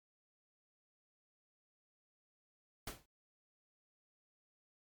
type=noise with exponential decay; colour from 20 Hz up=pink; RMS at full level=-39 dBFS; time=2.87-3.06 s; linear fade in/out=5 ms; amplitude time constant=41 ms; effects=MP3 96 kbps